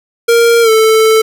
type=tone with pitch glide; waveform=square; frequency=466.2 to 440.8 Hz; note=A#4 to A4; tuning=0 to +3 cents; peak=-6 dBFS; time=0.28-1.22 s; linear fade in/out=10 ms; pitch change=-97 cents; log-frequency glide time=0.62-0.7 s; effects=none